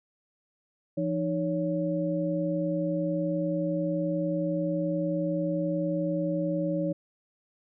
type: tone cluster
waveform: sine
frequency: 169.9 / 308.7 / 560 Hz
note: F3 / D#4 / C#5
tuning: -47 / -14 / +18 cents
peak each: -30 dBFS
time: 0.97-6.93 s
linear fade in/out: 10 ms
effects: none